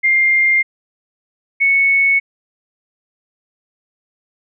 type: tone pair in turn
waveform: sine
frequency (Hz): 2109 / 2211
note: C7 / C#7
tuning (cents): +13 / -5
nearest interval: minor second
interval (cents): 82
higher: second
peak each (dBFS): -10 / -10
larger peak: neither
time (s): 0.03-0.63 / 1.6-2.2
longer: neither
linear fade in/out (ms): 20
effects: none